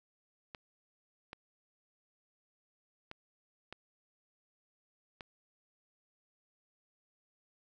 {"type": "clicks", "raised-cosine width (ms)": 0.3, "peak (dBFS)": -28, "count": 5, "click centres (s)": [0.548, 1.331, 3.114, 3.726, 5.208], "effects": []}